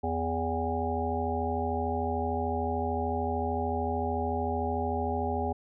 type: harmonic tone with a mistuned harmonic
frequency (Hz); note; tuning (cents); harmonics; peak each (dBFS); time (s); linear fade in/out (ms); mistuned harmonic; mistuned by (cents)
82.41; E2; 0; 1 / 3 / 5 / 7 / 9 / 10; -33 / -35 / -34 / -38 / -35 / -34; 0.03-5.53; 10; 10; -19
effects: none